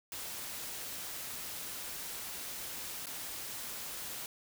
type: noise with dropouts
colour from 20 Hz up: white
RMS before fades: -42 dBFS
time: 0.12-4.26 s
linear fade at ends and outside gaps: 1 ms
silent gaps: 3.058-3.068 s
effects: none